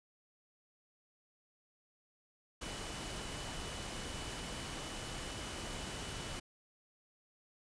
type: tone in noise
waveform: sine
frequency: 2969 Hz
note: F#7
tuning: 5 cents sharp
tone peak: -52 dBFS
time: 2.61-6.4 s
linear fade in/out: 10 ms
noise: pink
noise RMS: -43 dBFS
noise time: 2.61-6.4 s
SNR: -12 dB
effects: resampled to 22050 Hz